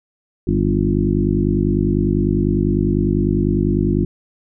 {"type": "harmonic tone with a mistuned harmonic", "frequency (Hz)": 50, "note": "G1", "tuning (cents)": 35, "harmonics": [1, 2, 3, 4, 5, 6, 7], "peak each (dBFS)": [-22, -22, -22, -22, -22, -22, -22], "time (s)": [0.47, 4.05], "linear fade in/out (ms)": 5, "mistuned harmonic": 3, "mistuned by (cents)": 68, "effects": []}